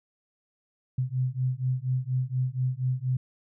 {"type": "beating tone pair", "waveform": "sine", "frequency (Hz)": [126.2, 130.4], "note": ["B2", "C3"], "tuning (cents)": [38, -5], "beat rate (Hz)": 4.2, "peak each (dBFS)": -28, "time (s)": [0.98, 3.17], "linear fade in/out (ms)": 5, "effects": []}